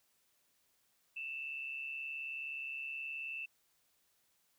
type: tone with amplitude modulation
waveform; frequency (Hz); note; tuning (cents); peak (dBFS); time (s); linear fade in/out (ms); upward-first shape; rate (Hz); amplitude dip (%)
sine; 2661; E7; +16; -37; 1.16-3.46; 10; sine; 139; 55
effects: white hiss -75 dBFS RMS until 4.58 s